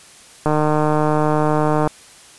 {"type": "click train", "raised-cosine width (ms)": 1, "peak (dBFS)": -4, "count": 216, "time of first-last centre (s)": [0.46, 1.874], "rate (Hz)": 152, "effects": ["white hiss -44 dBFS RMS until 2.38 s", "resampled to 24000 Hz"]}